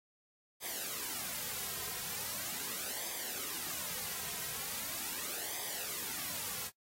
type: noise with flanger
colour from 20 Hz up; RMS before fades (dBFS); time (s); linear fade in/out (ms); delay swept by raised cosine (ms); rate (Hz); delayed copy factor
white; -40; 0.6-6.71; 50; 0.71 to 3.51; 0.4; -0.65
effects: noise-tail reverb RT60 0.1 s tail -21 dB re dry + AAC 48 kbps